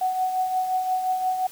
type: tone with tremolo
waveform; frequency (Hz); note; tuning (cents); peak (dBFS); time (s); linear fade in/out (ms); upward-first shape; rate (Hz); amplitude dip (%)
sine; 744; F#5; +9; -19; 0.01-1.47; 5; triangle; 5.7; 55
effects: white hiss -45 dBFS RMS until 1.51 s